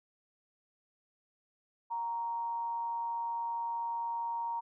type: tone with amplitude modulation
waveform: sine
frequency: 932.3 Hz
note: A#5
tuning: in tune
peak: -31 dBFS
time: 1.9-4.61 s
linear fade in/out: 20 ms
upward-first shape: sine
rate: 189 Hz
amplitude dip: 35%
effects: none